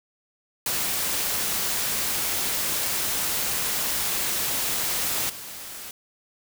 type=noise with level steps; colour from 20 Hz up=white; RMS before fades=-26 / -38 dBFS; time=0.66-5.91 s; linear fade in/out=2 ms; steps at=5.29 s; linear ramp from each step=10 ms; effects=none